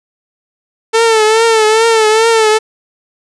sawtooth tone with vibrato, 444.1 Hz, A4, 16 cents sharp, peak -3 dBFS, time 0.93-2.59 s, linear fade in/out 20 ms, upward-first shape triangle, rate 2.4 Hz, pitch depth 72 cents each way, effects resampled to 22050 Hz + 7-bit

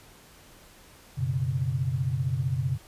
sine chord, F# suspended fourth, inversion none, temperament just, 92.5 / 123.33 / 138.75 Hz, F#2 / B2 / C#3, 0 / -2 / +2 cents, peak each -33 / -28 / -28 dBFS, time 1.17-2.78 s, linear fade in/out 20 ms, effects pink hiss -53 dBFS RMS until 2.87 s + resampled to 32000 Hz

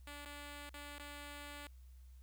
5% pulse tone with dropouts, 289.8 Hz, D4, 23 cents flat, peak -37 dBFS, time 0.07-1.67 s, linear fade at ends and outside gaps 1 ms, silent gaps 0.25-0.257 / 0.692-0.741 / 0.983-0.995 s, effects added 63 Hz sine -54 dBFS peak until 2.22 s + white hiss -75 dBFS RMS until 2.22 s

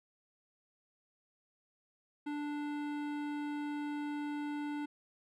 sine tone with hard clipping, 293.7 Hz, D4, in tune, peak -38 dBFS, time 2.26-4.86 s, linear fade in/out 10 ms, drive 16 dB, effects none

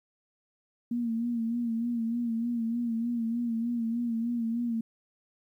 sine tone with vibrato, 233.1 Hz, A#3, in tune, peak -27 dBFS, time 0.91-4.81 s, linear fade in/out 5 ms, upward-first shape sine, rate 3.3 Hz, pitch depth 55 cents each way, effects 11-bit

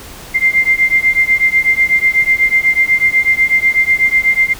sine beating tone pair, 2093 / 2101.1 Hz, C7 / C7, 0 / +7 cents, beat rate 8.1 Hz, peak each -12 dBFS, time 0.34-4.54 s, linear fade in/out 20 ms, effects pink hiss -33 dBFS RMS until 4.59 s

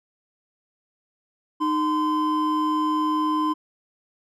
triangle tone pair together, 307.9 / 1028.5 Hz, D#4 / C6, -18 / -30 cents, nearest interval octave + major sixth, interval 2088 cents, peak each -21 dBFS, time 1.6-3.54 s, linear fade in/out 20 ms, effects none

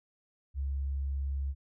sine tone, 68.8 Hz, C#2, 12 cents flat, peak -30 dBFS, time 0.54-1.55 s, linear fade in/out 50 ms, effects none

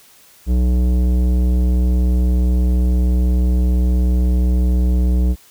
triangle tone with tanh clipping, 61.5 Hz, B1, 7 cents flat, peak -14 dBFS, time 0.46-5.36 s, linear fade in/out 50 ms, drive 18 dB, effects white hiss -48 dBFS RMS until 5.5 s

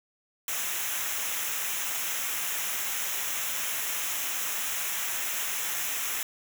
white noise with comb filter, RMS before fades -31 dBFS, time 0.48-6.23 s, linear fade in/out 2 ms, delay 0.22 ms, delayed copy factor -0.7, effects none

